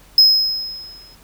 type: tone with exponential decay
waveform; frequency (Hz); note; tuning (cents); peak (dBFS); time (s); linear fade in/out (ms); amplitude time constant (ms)
triangle; 5120; D#8; +49; -4; 0.18-1.15; 2; 210
effects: added 44 Hz sine -49 dBFS peak until 1.23 s + pink hiss -49 dBFS RMS until 1.23 s